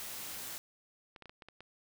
white noise, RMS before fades -43 dBFS, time 0-0.58 s, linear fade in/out 0 ms
clicks, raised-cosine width 0.3 ms, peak -34 dBFS, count 7, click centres 1.162 / 1.223 / 1.257 / 1.295 / 1.422 / 1.486 / 1.606 s
effects none

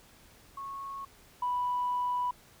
sine tone pair in turn, 1100 / 986.3 Hz, C#6 / B5, -14 / -3 cents, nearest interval major second, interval 189 cents, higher first, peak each -37 / -27 dBFS, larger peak second, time 0.57-1.05 / 1.42-2.31 s, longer second, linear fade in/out 5 ms, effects tanh soft clip ceiling -23 dBFS + pink hiss -58 dBFS RMS until 2.6 s

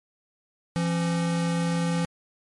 square tone pair together, 169.8 / 269.5 Hz, F3 / C#4, -48 / -49 cents, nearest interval minor sixth, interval 799 cents, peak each -24 / -34 dBFS, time 0.76-2.05 s, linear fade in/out 0 ms, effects MP3 48 kbps

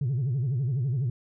sine tone with vibrato, 129.6 Hz, C3, 16 cents flat, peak -22 dBFS, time 0.01-1.1 s, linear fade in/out 5 ms, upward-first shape sine, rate 12 Hz, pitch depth 200 cents each way, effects tanh soft clip ceiling -22 dBFS

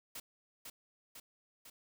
white noise with echo, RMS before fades -45 dBFS, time 0.15-0.2 s, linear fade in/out 5 ms, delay 500 ms, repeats 3, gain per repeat -3 dB, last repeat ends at 1.7 s, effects none

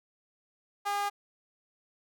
sawtooth tone with high-pass filter, 406.1 Hz, G#4, 39 cents flat, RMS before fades -31 dBFS, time 0.85-1.1 s, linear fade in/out 20 ms, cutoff 940 Hz, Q 6.8, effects none

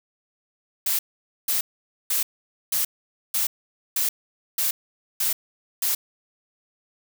blue noise bursts, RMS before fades -23 dBFS, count 9, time 0.86-5.95 s, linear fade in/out 5 ms, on 130 ms, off 490 ms, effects none

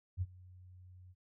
sine tone with ADSR envelope, 91.2 Hz, F#2, 24 cents flat, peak -30 dBFS, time 0.17-1.15 s, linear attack 46 ms, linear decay 39 ms, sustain -23 dB, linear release 44 ms, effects none

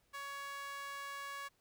sawtooth tone with high-pass filter, 560 Hz, C#5, 18 cents sharp, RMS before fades -45 dBFS, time 0.13-1.49 s, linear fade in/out 20 ms, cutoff 1300 Hz, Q 3, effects pink hiss -75 dBFS RMS until 1.6 s

